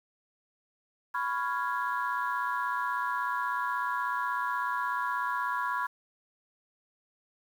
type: chord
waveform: sine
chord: C# dominant seventh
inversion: third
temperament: equal with one note detuned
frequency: 992.3 / 1108.7 / 1396.9 / 1661.2 Hz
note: B5 / C#6 / E#6 / G#6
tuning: +8 / 0 / 0 / 0 cents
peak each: -31 / -34 / -35 / -35 dBFS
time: 1.14-5.87 s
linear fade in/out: 10 ms
effects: tanh soft clip ceiling -20 dBFS + 9-bit